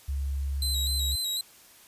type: tone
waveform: sine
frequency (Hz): 69.3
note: C#2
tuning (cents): 0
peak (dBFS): -27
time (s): 0.08-1.16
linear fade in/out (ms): 10
type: tone with vibrato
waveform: sawtooth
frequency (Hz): 3951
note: B7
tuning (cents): 0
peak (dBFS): -25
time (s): 0.62-1.41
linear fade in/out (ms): 2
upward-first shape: square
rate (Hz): 4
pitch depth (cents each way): 49
effects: white hiss -54 dBFS RMS until 1.87 s + resampled to 32000 Hz